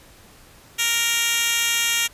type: tone with high-pass filter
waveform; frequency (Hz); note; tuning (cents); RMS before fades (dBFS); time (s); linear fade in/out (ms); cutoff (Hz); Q
10% pulse; 466.2; A#4; 0; -21; 0.78-2.08; 20; 3000; 1
effects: pink hiss -49 dBFS RMS until 2.13 s + resampled to 32000 Hz